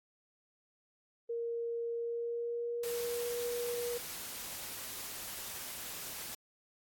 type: tone with pitch glide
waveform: sine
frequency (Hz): 466.9 to 479.7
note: A#4 to A#4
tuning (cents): +3 to +50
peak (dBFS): -34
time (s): 1.29-3.98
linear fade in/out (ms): 10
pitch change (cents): +47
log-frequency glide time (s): 1.93-3.43
type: noise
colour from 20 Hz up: white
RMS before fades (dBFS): -43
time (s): 2.83-6.35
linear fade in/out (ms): 5
effects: AAC 64 kbps

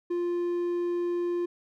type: tone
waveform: triangle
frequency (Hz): 349.2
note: F4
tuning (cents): 0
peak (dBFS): -24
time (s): 0.1-1.46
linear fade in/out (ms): 10
effects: none

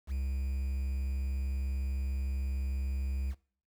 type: tone with quantisation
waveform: triangle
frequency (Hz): 66.7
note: C2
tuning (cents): +34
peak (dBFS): -29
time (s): 0.07-3.35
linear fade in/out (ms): 50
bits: 9
effects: noise-tail reverb RT60 0.5 s tail -21 dB re dry

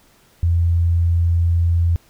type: tone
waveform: sine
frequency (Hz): 85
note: F2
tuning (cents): -46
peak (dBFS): -13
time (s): 0.43-1.96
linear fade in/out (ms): 0
effects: pink hiss -54 dBFS RMS until 2.09 s

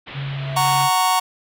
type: low-pass noise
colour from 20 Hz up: white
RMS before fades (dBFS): -36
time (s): 0.06-0.85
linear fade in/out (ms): 20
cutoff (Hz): 3600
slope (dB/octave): 48
type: tone with exponential growth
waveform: triangle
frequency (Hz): 659.3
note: E5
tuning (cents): 0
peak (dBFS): -26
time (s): 0.11-0.57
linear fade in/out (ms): 2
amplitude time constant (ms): 99
type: tone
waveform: sine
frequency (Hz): 138.59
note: C#3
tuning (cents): 0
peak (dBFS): -24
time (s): 0.13-0.9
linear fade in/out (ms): 50
type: chord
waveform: 45% pulse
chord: F# major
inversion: none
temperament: just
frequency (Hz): 740 / 925 / 1110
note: F#5 / A#5 / C#6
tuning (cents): 0 / -14 / +2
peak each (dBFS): -20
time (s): 0.56-1.2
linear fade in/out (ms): 10
effects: none

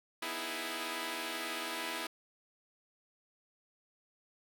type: chord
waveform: 5% pulse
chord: E major seventh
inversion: second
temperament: equal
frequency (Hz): 246.9 / 311.1 / 329.6 / 415.3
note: B3 / D#4 / E4 / G#4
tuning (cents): 0 / 0 / 0 / 0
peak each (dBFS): -33 / -34 / -28 / -32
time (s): 0.22-2.07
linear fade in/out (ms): 5
effects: none

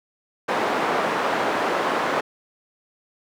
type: band-pass noise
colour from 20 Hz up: white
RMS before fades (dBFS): -23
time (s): 0.48-2.21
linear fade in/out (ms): 10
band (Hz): 300 to 1100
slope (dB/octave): 12
effects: none

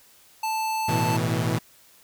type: tone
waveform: square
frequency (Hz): 880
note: A5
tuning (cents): 0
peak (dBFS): -25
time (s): 0.43-1.17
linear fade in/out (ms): 5
type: chord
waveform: sawtooth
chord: A suspended second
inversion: none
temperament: equal with one note detuned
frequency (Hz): 110 / 123.47 / 162.26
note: A2 / B2 / E3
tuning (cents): 0 / 0 / -27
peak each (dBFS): -23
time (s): 0.88-1.59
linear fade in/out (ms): 10
effects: white hiss -55 dBFS RMS until 2.03 s

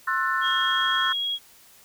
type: chord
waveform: sine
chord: F# half-diminished seventh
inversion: second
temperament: just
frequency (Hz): 1065.6 / 1332 / 1480 / 1776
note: C6 / E6 / F#6 / A6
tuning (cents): +31 / +18 / 0 / +16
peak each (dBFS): -27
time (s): 0.07-1.13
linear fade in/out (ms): 10
type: tone with pitch glide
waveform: sine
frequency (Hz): 3260 to 3306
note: G#7 to G#7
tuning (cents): -33 to -9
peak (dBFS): -24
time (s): 0.41-1.39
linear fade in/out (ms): 50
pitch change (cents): +24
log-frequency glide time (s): 0.58-1.28
effects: tanh soft clip ceiling -11 dBFS + white hiss -53 dBFS RMS until 1.84 s

